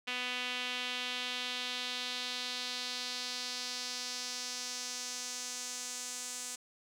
sawtooth tone with band-pass filter sweep, 249 Hz, B3, 14 cents sharp, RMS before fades -39 dBFS, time 0.07-6.56 s, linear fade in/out 10 ms, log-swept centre 2800 to 7500 Hz, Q 2.3, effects none

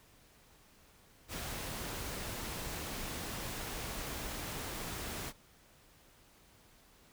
pink noise, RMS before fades -41 dBFS, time 1.28-5.33 s, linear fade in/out 50 ms, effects pink hiss -63 dBFS RMS until 7.12 s

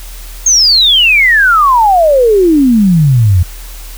sine exponential sweep, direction down, 6580 to 83.9 Hz, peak -4 dBFS, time 0.46-3.43 s, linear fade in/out 5 ms, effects added 40 Hz sine -25 dBFS peak until 3.97 s + white hiss -33 dBFS RMS until 3.97 s

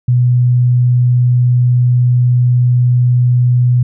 sine tone, 123.47 Hz, B2, in tune, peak -7 dBFS, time 0.08-3.83 s, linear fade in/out 5 ms, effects none

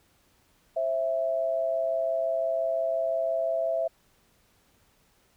sine tone pair together, 533.5 / 659.3 Hz, C5 / E5, +34 / 0 cents, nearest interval major third, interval 366 cents, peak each -32 / -25 dBFS, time 0.76-3.88 s, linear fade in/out 10 ms, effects pink hiss -65 dBFS RMS until 5.36 s

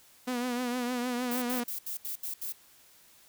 sawtooth tone with vibrato, 246.4 Hz, B3, 4 cents flat, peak -26 dBFS, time 0.27-1.64 s, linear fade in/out 10 ms, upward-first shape triangle, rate 6.5 Hz, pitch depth 62 cents each way
violet noise bursts, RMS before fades -36 dBFS, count 7, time 1.31-2.524 s, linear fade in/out 5 ms, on 110 ms, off 74 ms
effects white hiss -59 dBFS RMS until 3.28 s

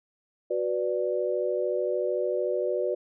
sine chord, B minor, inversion second, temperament equal, 370 / 493.9 / 587.3 Hz, F#4 / B4 / D5, 0 / 0 / 0 cents, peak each -29 dBFS, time 0.5-2.95 s, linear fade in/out 10 ms, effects none

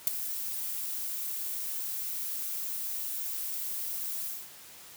violet noise with ADSR envelope, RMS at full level -21 dBFS, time 0.07-4.51 s, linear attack 3 ms, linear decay 12 ms, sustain -14 dB, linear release 260 ms, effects white hiss -50 dBFS RMS until 4.96 s + high-pass 60 Hz 12 dB/octave

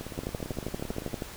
two click trains, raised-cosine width 2 ms, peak -18 / -24 dBFS, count 14 / 21, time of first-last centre 0.19-1.222 / 0.01-1.134 s, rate 12.6 / 17.8 Hz, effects pink hiss -44 dBFS RMS until 1.36 s

